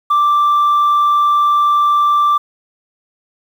sine tone, 1174.7 Hz, D6, in tune, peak -7 dBFS, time 0.1-2.38 s, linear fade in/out 10 ms, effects tanh soft clip ceiling -8 dBFS + 7-bit

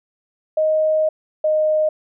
sine tone pair in turn, 624 / 618.3 Hz, D#5 / D#5, +5 / -11 cents, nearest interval unison, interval 16 cents, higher first, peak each -14 dBFS, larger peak neither, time 0.57-1.09 / 1.44-1.89 s, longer first, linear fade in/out 5 ms, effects none

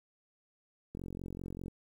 click train, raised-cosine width 3 ms, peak -29 dBFS, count 34, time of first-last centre 0.95-1.682 s, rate 45.1 Hz, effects 10-bit

